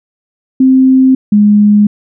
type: tone pair in turn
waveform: sine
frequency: 261.6 / 207.6 Hz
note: C4 / G#3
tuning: 0 / 0 cents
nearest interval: major third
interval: 400 cents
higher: first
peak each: -3 dBFS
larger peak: neither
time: 0.6-1.15 / 1.32-1.87 s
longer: neither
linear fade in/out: 5 ms
effects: none